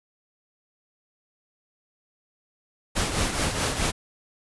pink noise with tremolo, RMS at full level -23 dBFS, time 2.95-3.92 s, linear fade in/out 20 ms, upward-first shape triangle, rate 4.7 Hz, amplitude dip 60%, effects resampled to 24000 Hz

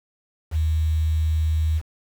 sine tone with quantisation, 78.9 Hz, D#2, 25 cents sharp, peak -18 dBFS, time 0.51-1.82 s, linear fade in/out 50 ms, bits 7, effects none

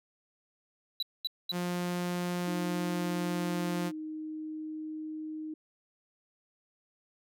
triangle tone bursts, 3951 Hz, B7, in tune, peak -28 dBFS, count 3, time 1-1.518 s, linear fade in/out 2 ms, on 26 ms, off 220 ms
sawtooth tone with pitch glide, 177 to 175.88 Hz, F3 to F3, +23 to +13 cents, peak -27 dBFS, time 1.51-3.92 s, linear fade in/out 50 ms, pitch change -10 cents, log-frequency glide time 2.57-3.64 s
sine tone, 311.1 Hz, D#4, in tune, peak -36 dBFS, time 2.47-5.54 s, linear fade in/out 5 ms
effects none

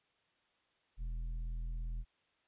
sine tone with tanh clipping, 41.2 Hz, E1, in tune, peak -38 dBFS, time 0.97-2.05 s, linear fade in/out 50 ms, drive 7 dB, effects white hiss -75 dBFS RMS until 2.47 s + resampled to 8000 Hz

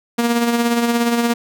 sawtooth tone with tremolo, 235.7 Hz, A#3, 19 cents sharp, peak -9 dBFS, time 0.18-1.34 s, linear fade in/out 10 ms, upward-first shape sine, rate 17 Hz, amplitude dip 45%, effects none

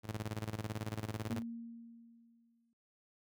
sawtooth tone with tremolo, 108.3 Hz, A2, 27 cents flat, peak -32 dBFS, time 0.03-1.43 s, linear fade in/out 50 ms, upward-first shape square, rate 18 Hz, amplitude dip 80%
sine tone with exponential decay, 232.2 Hz, A#3, 7 cents flat, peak -35 dBFS, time 1.3-2.73 s, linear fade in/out 0 ms, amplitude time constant 310 ms
effects high-pass 60 Hz 12 dB/octave

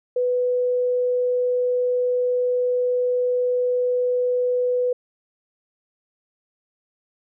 sine tone, 495.9 Hz, B4, 7 cents sharp, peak -18 dBFS, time 0.16-4.93 s, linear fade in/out 5 ms, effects none

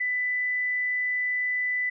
sine tone, 1993 Hz, B6, 15 cents sharp, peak -24 dBFS, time 0-1.9 s, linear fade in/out 10 ms, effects none

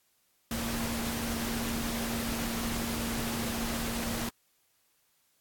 sine tone in noise, 231.2 Hz, A#3, 14 cents flat, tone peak -34 dBFS, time 0.51-4.29 s, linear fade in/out 2 ms, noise pink, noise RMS -35 dBFS, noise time 0.51-4.29 s, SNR -2 dB, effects white hiss -71 dBFS RMS until 5.4 s + AAC 64 kbps

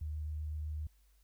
sine tone with vibrato, 76.4 Hz, D#2, 31 cents flat, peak -36 dBFS, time 0.01-0.87 s, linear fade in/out 5 ms, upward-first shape triangle, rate 7.8 Hz, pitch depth 14 cents each way, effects added 50 Hz sine -64 dBFS peak until 1.23 s + white hiss -75 dBFS RMS until 1.23 s

